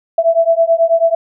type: beating tone pair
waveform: sine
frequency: 659 / 668.2 Hz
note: E5 / E5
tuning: -1 / +23 cents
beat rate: 9.2 Hz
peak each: -12 dBFS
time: 0.18-1.15 s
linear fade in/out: 5 ms
effects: none